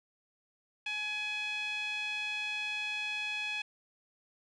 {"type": "tone with band-pass filter", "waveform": "sawtooth", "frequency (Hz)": 842, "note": "G#5", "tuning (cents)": 24, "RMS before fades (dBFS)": -36, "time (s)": [0.86, 3.62], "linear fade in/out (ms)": 5, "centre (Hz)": 2800, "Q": 8.9, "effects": ["resampled to 22050 Hz", "10-bit"]}